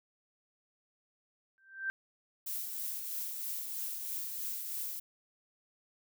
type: tone with exponential growth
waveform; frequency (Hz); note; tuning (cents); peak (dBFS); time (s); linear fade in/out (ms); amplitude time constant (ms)
sine; 1566; G6; -2; -29; 1.58-1.9; 0; 69
type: noise with tremolo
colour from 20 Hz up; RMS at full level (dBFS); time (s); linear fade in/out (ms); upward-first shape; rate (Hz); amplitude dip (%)
violet; -37; 2.46-5; 10; triangle; 3.1; 40
effects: none